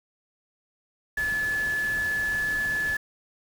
sine tone in noise, 1722 Hz, A6, 38 cents flat, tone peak -24 dBFS, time 1.17-2.97 s, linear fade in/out 5 ms, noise pink, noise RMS -39 dBFS, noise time 1.17-2.97 s, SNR +12 dB, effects none

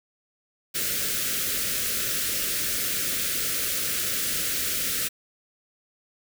white band-stop noise, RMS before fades -27 dBFS, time 0.74-5.09 s, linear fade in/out 20 ms, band 600 to 1300 Hz, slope 48 dB/octave, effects none

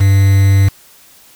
triangle tone with quantisation, 98.2 Hz, G2, 4 cents sharp, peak -4 dBFS, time 0-0.69 s, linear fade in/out 10 ms, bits 4, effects white hiss -44 dBFS RMS until 1.35 s

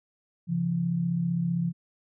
sine tone pair together, 136.36 / 171.8 Hz, C#3 / F3, -28 / -28 cents, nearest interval major third, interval 400 cents, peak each -31 / -25 dBFS, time 0.47-1.73 s, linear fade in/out 50 ms, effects none

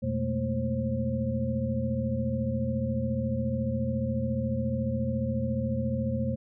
sine tone cluster, 86.6 / 124.1 / 212.4 / 226.6 / 532 Hz, F2 / B2 / G#3 / A#3 / C5, -14 / +9 / +39 / -49 / +29 cents, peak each -34 / -31 / -35 / -31 / -34 dBFS, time 0.02-6.36 s, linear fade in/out 20 ms, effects none

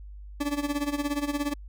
40% pulse tone with tremolo, 288.7 Hz, D4, 30 cents flat, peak -23 dBFS, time 0.4-1.54 s, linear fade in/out 10 ms, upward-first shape sine, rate 17 Hz, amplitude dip 80%, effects added 50 Hz sine -40 dBFS peak until 1.68 s

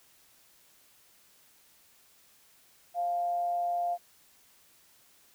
sine tone with amplitude modulation, 698.5 Hz, F5, in tune, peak -26 dBFS, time 2.94-3.98 s, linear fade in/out 50 ms, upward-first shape sine, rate 161 Hz, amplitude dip 30%, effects white hiss -62 dBFS RMS until 5.34 s

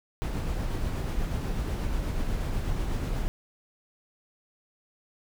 brown noise with tremolo, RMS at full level -28 dBFS, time 0.22-3.28 s, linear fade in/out 0 ms, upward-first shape sine, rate 8.2 Hz, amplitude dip 25%, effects none

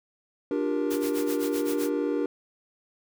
triangle chord, G minor seventh, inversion second, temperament just, 294 / 352.8 / 392 / 470.4 Hz, D4 / F4 / G4 / Bb4, +2 / +18 / 0 / +16 cents, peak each -26 / -31 / -29 / -28 dBFS, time 0.51-2.26 s, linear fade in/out 2 ms
white noise with tremolo, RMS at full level -36 dBFS, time 0.9-1.9 s, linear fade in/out 10 ms, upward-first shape sine, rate 7.8 Hz, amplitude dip 90%
effects none

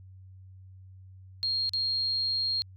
sine tone with dropouts, 4240 Hz, C8, 22 cents sharp, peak -26 dBFS, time 1.43-2.62 s, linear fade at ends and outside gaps 0 ms, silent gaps 1.693-1.735 s, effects added 94 Hz sine -47 dBFS peak until 2.76 s

